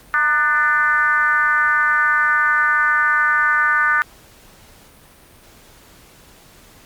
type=tone with frequency modulation; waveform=sine; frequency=1490 Hz; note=F#6; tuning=12 cents sharp; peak=-13 dBFS; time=0.14-4.02 s; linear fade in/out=0 ms; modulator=283 Hz; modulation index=1.2; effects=pink hiss -47 dBFS RMS until 6.85 s + Opus 48 kbps